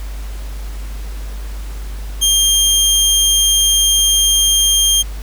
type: tone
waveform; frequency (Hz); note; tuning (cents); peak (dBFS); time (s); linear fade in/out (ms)
20% pulse; 3200; G7; +35; -5; 2.21-5.03; 20
effects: added 50 Hz sine -23 dBFS peak until 5.22 s + pink hiss -38 dBFS RMS until 5.22 s